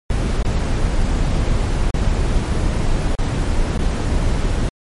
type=noise with dropouts; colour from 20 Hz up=brown; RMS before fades=-17 dBFS; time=0.1-4.69 s; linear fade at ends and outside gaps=1 ms; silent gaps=0.428-0.449 / 1.906-1.941 / 3.153-3.186 / 3.776-3.79 s; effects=MP3 48 kbps